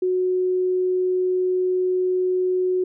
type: tone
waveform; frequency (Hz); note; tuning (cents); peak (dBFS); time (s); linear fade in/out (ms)
sine; 367.4; F#4; -12; -18; 0.02-2.84; 5
effects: none